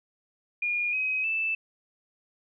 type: tone with pitch steps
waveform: sine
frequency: 2428 / 2531 / 2639 Hz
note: D#7 / D#7 / E7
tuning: -43 / +29 / +1 cents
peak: -25 dBFS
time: 0.62-1.55 s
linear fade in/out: 5 ms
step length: 310 ms
effects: none